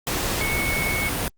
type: tone in noise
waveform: sine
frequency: 2207 Hz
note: C#7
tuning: 8 cents flat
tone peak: -24 dBFS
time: 0.41-1.09 s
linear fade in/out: 0 ms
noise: pink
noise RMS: -25 dBFS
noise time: 0.07-1.28 s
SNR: -2 dB
effects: Opus 48 kbps